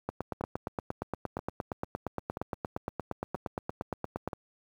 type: two click trains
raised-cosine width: 1 ms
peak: -21 / -18 dBFS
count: 5 / 37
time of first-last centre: 0.41-4.332 / 0.09-4.276 s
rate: 1.02 / 8.6 Hz
effects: high-pass 60 Hz 12 dB/octave + 9-bit